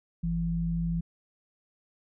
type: tone pair together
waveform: sine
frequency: 49.77 / 167.4 Hz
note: G1 / E3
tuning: +27 / +27 cents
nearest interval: octave + major sixth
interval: 2100 cents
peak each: -33 / -27 dBFS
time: 0.23-1.01 s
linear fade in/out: 10 ms
effects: none